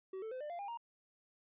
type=tone with pitch steps; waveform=triangle; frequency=380 / 441.6 / 513.1 / 596.3 / 692.9 / 805.2 / 935.7 Hz; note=F#4 / A4 / C5 / D5 / F5 / G5 / A#5; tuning=+46 / +6 / -34 / +26 / -14 / +46 / +6 cents; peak=-39 dBFS; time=0.13-0.774 s; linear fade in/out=5 ms; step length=92 ms; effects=resampled to 8000 Hz